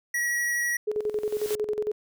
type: tone with vibrato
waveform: square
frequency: 1918 Hz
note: A#6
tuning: 49 cents sharp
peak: -25 dBFS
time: 0.14-0.77 s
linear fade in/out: 5 ms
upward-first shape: sine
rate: 12 Hz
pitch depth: 10 cents each way
type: tone with tremolo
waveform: sine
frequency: 423.1 Hz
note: G#4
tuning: 32 cents sharp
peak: -23 dBFS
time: 0.87-1.92 s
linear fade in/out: 10 ms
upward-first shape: square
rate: 11 Hz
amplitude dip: 70%
type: noise with exponential growth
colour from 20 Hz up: white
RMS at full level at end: -34 dBFS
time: 0.95-1.55 s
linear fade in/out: 0 ms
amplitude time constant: 130 ms
effects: none